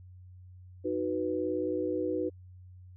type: chord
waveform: sine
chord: B major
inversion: first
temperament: equal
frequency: 311.1 / 370 / 493.9 Hz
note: D#4 / F#4 / B4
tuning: 0 / 0 / 0 cents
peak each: -33 dBFS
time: 0.84-2.3 s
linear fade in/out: 20 ms
effects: added 91 Hz sine -48 dBFS peak until 2.96 s